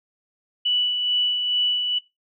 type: tone with tremolo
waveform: sine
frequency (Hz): 2960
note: F#7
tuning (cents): 0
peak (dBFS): -17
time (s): 0.65-1.99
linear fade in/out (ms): 10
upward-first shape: sine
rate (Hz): 2.3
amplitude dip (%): 40
effects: noise-tail reverb RT60 0.2 s tail -18 dB re dry